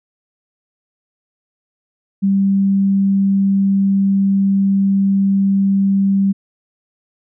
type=tone; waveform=sine; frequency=196 Hz; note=G3; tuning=in tune; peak=-11 dBFS; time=2.22-6.33 s; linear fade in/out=20 ms; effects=none